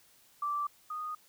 sine tone pair in turn, 1169 / 1236.1 Hz, D6 / D#6, -8 / -12 cents, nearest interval minor second, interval 96 cents, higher second, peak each -30 / -35 dBFS, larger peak first, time 0.42-0.67 / 0.9-1.15 s, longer neither, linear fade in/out 5 ms, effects white hiss -63 dBFS RMS until 1.28 s

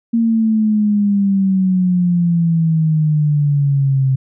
sine exponential sweep, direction down, 231.9 to 131.6 Hz, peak -11 dBFS, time 0.13-4.16 s, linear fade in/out 10 ms, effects none

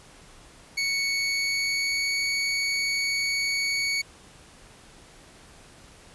25% pulse tone with pitch glide, 2221 to 2234 Hz, C#7 to C#7, +3 to +13 cents, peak -20 dBFS, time 0.77-4.02 s, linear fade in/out 10 ms, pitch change +10 cents, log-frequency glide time 1.15-2.22 s, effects pink hiss -51 dBFS RMS until 6.14 s + resampled to 24000 Hz

